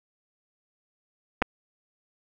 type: clicks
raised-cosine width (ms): 0.5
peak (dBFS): -9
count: 2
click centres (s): 1.419 / 1.423
effects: none